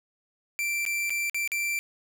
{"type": "tone with dropouts", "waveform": "45% pulse", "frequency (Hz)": 2349, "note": "D7", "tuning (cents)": 0, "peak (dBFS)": -26, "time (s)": [0.59, 1.79], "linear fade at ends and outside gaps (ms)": 0, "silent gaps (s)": [[0.852, 0.863], [1.096, 1.104], [1.297, 1.345], [1.476, 1.518]], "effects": []}